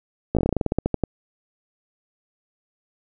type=slowing click train; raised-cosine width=2 ms; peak=-7 dBFS; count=16; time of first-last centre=0.35-1.037 s; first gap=17 ms; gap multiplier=1.13; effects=none